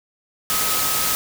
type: tone in noise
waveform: sine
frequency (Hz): 1272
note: D#6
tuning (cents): +38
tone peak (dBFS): -29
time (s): 0.5-1.15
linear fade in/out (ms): 0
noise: white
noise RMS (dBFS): -21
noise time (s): 0.5-1.15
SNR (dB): -11
effects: none